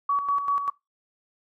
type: tone with tremolo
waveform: sine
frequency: 1132 Hz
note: C#6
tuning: 36 cents sharp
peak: -20 dBFS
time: 0.09-0.7 s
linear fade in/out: 5 ms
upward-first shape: square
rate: 5.1 Hz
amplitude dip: 55%
effects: noise-tail reverb RT60 0.2 s tail -22 dB re dry